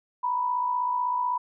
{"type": "tone pair together", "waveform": "sine", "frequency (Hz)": [932.3, 988.3], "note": ["A#5", "B5"], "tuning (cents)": [0, 1], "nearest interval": "minor second", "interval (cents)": 101, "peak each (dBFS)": [-33, -24], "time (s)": [0.23, 1.38], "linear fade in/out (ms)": 10, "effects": []}